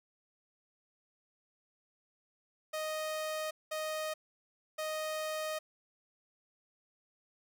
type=tone bursts at uneven times; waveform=sawtooth; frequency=622.3 Hz; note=D#5; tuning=in tune; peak=-31 dBFS; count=3; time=2.73-3.51 / 3.71-4.14 / 4.78-5.59 s; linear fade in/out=10 ms; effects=none